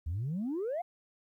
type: exponential sweep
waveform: sine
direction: up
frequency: 73.42 to 740 Hz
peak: -30 dBFS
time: 0.06-0.82 s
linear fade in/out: 10 ms
effects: tanh soft clip ceiling -29 dBFS + 12-bit